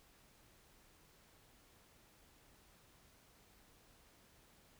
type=silence; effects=pink hiss -67 dBFS RMS until 4.79 s